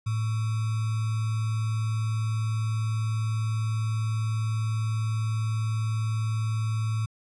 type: tone with sample-and-hold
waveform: sine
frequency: 110 Hz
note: A2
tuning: in tune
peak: -24 dBFS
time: 0.06-7.06 s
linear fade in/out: 10 ms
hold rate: 1225 Hz
effects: resampled to 24000 Hz